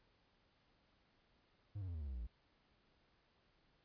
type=tone with pitch steps; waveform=triangle; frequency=102.2 / 93.72 / 85.94 / 78.81 / 72.27 / 66.27 / 60.77 / 55.72 Hz; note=G#2 / F#2 / F2 / D#2 / D2 / C2 / B1 / A1; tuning=-27 / +23 / -27 / +23 / -27 / +23 / -27 / +23 cents; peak=-40 dBFS; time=1.75-2.27 s; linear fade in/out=10 ms; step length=65 ms; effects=pink hiss -75 dBFS RMS until 3.84 s + resampled to 11025 Hz